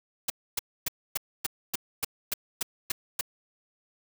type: noise bursts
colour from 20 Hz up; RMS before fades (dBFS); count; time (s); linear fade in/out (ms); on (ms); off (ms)
white; -28; 11; 0.28-3.211; 5; 21; 270
effects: none